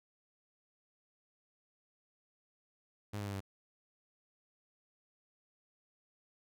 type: tone with pitch steps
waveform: sawtooth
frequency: 103.83 / 101.75 / 99.72 / 97.72 Hz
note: G#2 / G#2 / G2 / G2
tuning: 0 / -35 / +30 / -5 cents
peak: -34 dBFS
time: 3.13-3.406 s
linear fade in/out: 10 ms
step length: 69 ms
effects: none